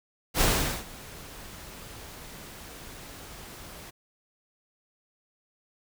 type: noise with ADSR envelope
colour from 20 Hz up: pink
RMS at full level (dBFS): -22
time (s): 0.34-3.91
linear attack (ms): 65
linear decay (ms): 430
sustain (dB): -22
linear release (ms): 18
effects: none